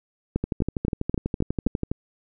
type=two click trains; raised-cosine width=3 ms; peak=-12 / -9 dBFS; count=19 / 6; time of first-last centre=0.44-1.915 / 0.36-1.665 s; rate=12.2 / 3.83 Hz; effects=none